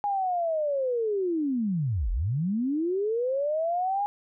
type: linear two-way sweep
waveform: sine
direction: down then up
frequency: 827 to 38 to 827 Hz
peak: -24 dBFS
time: 0.04-4.06 s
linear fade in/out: 0 ms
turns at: 2.11 s
effects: none